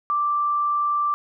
sine tone, 1174.7 Hz, D6, in tune, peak -19 dBFS, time 0.1-1.14 s, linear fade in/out 0 ms, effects none

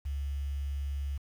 sine tone with quantisation, 70 Hz, C#2, 18 cents sharp, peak -31 dBFS, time 0.05-1.18 s, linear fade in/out 10 ms, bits 9, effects none

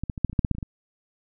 clicks, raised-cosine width 5 ms, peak -16 / -15 / -21 / -7 / -21 / -24 / -6 / -8 / -8 / -24 / -20 / -19 dBFS, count 12, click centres 0.036 / 0.098 / 0.178 / 0.247 / 0.297 / 0.33 / 0.392 / 0.448 / 0.513 / 0.55 / 0.584 / 0.628 s, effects none

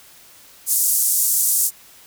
white band-pass noise, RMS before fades -18 dBFS, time 0.66-1.71 s, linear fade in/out 50 ms, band 6900 to 14000 Hz, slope 24 dB/octave, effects white hiss -47 dBFS RMS until 2.06 s

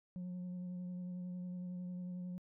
sine tone with vibrato, 179.9 Hz, F#3, 48 cents flat, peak -38 dBFS, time 0.16-2.38 s, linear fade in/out 0 ms, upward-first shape sine, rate 11 Hz, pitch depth 16 cents each way, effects tanh soft clip ceiling -40 dBFS

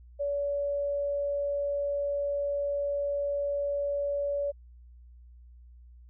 sine tone, 570 Hz, C#5, 48 cents sharp, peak -27 dBFS, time 0.19-4.52 s, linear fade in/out 20 ms, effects added 60 Hz sine -49 dBFS peak until 6.09 s

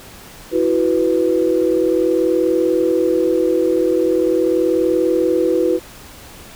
sine chord, E suspended second, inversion none, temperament equal, 329.6 / 370 / 493.9 Hz, E4 / F#4 / B4, 0 / 0 / 0 cents, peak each -17 dBFS, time 0.51-5.8 s, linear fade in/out 50 ms, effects tanh soft clip ceiling -3 dBFS + pink hiss -39 dBFS RMS until 6.55 s

